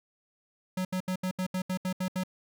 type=tone bursts; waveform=square; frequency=185 Hz; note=F#3; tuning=in tune; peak=-29 dBFS; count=10; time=0.77-2.236 s; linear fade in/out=5 ms; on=80 ms; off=74 ms; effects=none